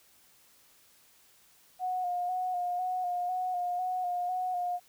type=tone with vibrato; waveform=sine; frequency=724 Hz; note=F#5; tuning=38 cents flat; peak=-29 dBFS; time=1.79-4.8 s; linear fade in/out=50 ms; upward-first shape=square; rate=2 Hz; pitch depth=27 cents each way; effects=white hiss -62 dBFS RMS until 4.88 s